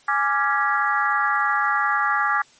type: harmonic tone with a mistuned harmonic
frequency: 277.2 Hz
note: C#4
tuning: in tune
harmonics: 3 / 4 / 5 / 6 / 7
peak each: -25 / -22 / -25 / -24 / -28 dBFS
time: 0.08-2.42 s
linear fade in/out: 5 ms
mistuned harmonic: 4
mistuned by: +100 cents
effects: white hiss -54 dBFS RMS until 2.59 s + MP3 32 kbps